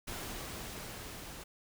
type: noise with level ramp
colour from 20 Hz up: pink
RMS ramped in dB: -41 to -47 dBFS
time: 0.07-1.44 s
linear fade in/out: 10 ms
effects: none